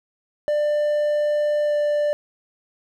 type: tone with pitch glide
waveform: triangle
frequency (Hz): 594 to 590.6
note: D5 to D5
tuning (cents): +20 to +10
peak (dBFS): -16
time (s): 0.48-2.13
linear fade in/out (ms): 0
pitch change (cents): -10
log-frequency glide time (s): 1.65-1.74
effects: none